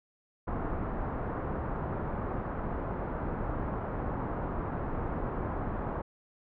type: low-pass noise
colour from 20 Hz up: pink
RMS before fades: -34 dBFS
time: 0.47-6.02 s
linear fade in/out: 10 ms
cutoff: 1300 Hz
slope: 24 dB/octave
effects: none